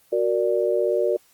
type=chord; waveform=sine; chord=Gb augmented; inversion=none; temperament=equal; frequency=370 / 466.2 / 587.3 Hz; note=Gb4 / Bb4 / D5; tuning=0 / 0 / 0 cents; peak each=-23 dBFS; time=0.12-1.17 s; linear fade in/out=10 ms; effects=white hiss -58 dBFS RMS until 1.33 s + Opus 24 kbps